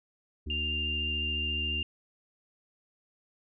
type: harmonic tone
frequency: 74.9 Hz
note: D2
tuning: 35 cents sharp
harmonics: 1 / 3 / 4 / 5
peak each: -34 / -44 / -46 / -48 dBFS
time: 0.46-1.83 s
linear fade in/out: 10 ms
type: tone with vibrato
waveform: sine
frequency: 2794 Hz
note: F7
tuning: in tune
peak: -30 dBFS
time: 0.5-1.83 s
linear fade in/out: 2 ms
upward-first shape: triangle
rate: 14 Hz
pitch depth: 10 cents each way
effects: none